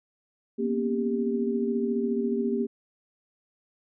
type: tone cluster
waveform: sine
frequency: 235.1 / 249.4 / 274 / 397.7 Hz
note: A#3 / B3 / C#4 / G4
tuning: +15 / +17 / -20 / +25 cents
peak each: -27 / -34 / -35 / -28 dBFS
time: 0.58-2.67 s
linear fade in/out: 20 ms
effects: none